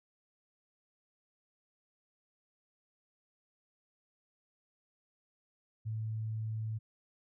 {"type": "tone", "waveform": "sine", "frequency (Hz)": 110, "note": "A2", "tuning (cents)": 0, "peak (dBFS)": -34, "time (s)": [5.85, 6.79], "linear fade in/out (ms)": 20, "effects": []}